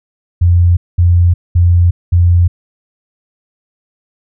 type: tone bursts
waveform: sine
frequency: 87.31 Hz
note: F2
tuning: in tune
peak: -5 dBFS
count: 4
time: 0.41-2.48 s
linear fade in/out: 10 ms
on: 360 ms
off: 210 ms
effects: none